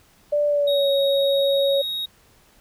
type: tone with pitch glide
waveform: sine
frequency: 587.3 to 554.3 Hz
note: D5 to C#5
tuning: 0 to 0 cents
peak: -17 dBFS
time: 0.32-1.82 s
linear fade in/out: 10 ms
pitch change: -100 cents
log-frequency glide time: 0.47-0.91 s
type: tone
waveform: triangle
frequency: 3770 Hz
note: A#7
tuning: 19 cents sharp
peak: -23 dBFS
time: 0.67-2.06 s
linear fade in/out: 10 ms
effects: pink hiss -56 dBFS RMS until 2.6 s